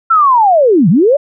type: linear two-way sweep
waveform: sine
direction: down then up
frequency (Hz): 1368 to 144.7 to 602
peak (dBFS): -5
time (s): 0.1-1.17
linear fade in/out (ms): 10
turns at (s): 0.89
effects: none